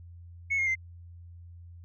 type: tone with pitch steps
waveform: sine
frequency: 2200 / 2140 / 2081 Hz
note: C#7 / C7 / C7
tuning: -14 / +38 / -10 cents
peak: -23 dBFS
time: 0.5-0.755 s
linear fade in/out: 20 ms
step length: 85 ms
effects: tanh soft clip ceiling -22 dBFS + added 86 Hz sine -45 dBFS peak until 1.84 s